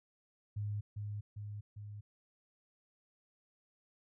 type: tone with echo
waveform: sine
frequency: 103.8 Hz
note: G#2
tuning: in tune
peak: -35 dBFS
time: 0.56-0.81 s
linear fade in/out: 10 ms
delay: 400 ms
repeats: 3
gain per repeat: -3 dB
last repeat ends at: 2.01 s
effects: none